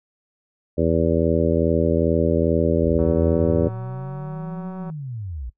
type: harmonic tone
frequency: 82.41 Hz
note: E2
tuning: in tune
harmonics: 1 / 2 / 3 / 4 / 5 / 6 / 7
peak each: -24 / -24 / -24 / -24 / -24 / -24 / -24 dBFS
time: 0.77-3.69 s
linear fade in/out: 20 ms
type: linear two-way sweep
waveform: sine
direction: up then down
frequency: 53.4 to 185 to 53.4 Hz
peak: -28 dBFS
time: 2.83-5.5 s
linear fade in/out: 10 ms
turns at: 4.77 s
type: click train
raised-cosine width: 1 ms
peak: -25 dBFS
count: 360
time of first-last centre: 2.99-4.9 s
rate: 188 Hz
effects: noise-tail reverb RT60 0.1 s tail -20 dB re dry